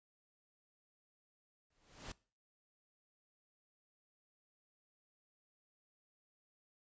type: noise with exponential growth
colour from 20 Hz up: pink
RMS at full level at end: -44 dBFS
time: 1.7-2.12 s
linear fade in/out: 5 ms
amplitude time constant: 90 ms
effects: noise-tail reverb RT60 0.4 s tail -22 dB re dry + resampled to 16000 Hz